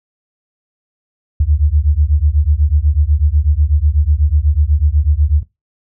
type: beating tone pair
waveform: sine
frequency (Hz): 70.6 / 78.7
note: C#2 / D#2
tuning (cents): +32 / +20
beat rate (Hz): 8.1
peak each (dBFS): -13 / -13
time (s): 1.4-5.43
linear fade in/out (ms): 5
effects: noise-tail reverb RT60 0.2 s tail -18 dB re dry